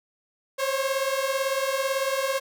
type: beating tone pair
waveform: sawtooth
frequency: 530 / 548 Hz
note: C5 / C#5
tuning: +22 / -20 cents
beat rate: 18 Hz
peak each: -23 dBFS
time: 0.58-2.4 s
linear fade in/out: 20 ms
effects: none